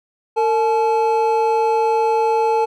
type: tone pair together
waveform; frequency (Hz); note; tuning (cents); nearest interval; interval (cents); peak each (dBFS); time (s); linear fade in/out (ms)
triangle; 455.6 / 860; A#4 / A5; -40 / -40; major seventh; 1100; -15; 0.36-2.66; 20
effects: none